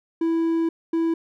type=tone pair in turn; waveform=triangle; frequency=329.6 / 329.6 Hz; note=E4 / E4; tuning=0 / 0 cents; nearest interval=unison; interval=0 cents; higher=neither; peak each=-17 dBFS; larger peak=neither; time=0.21-0.69 / 0.93-1.14 s; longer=first; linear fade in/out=5 ms; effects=none